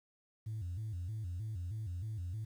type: tone with vibrato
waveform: sine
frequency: 98 Hz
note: G2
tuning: in tune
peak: -36 dBFS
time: 0.46-2.45 s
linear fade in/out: 10 ms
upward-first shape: square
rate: 3.2 Hz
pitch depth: 190 cents each way
effects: tanh soft clip ceiling -34 dBFS + 11-bit